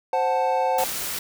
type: chord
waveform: triangle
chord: F# diminished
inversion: second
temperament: equal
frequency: 523.3 / 740 / 880 Hz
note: C5 / F#5 / A5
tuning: 0 / 0 / 0 cents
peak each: -22 dBFS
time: 0.13-0.84 s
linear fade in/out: 2 ms
type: noise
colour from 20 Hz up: white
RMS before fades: -29 dBFS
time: 0.78-1.19 s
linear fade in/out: 5 ms
effects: none